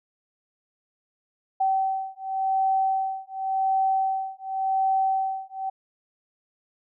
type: beating tone pair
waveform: sine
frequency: 768 / 768.9 Hz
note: G5 / G5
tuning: -36 / -34 cents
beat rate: 0.9 Hz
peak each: -25 dBFS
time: 1.6-5.7 s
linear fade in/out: 10 ms
effects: none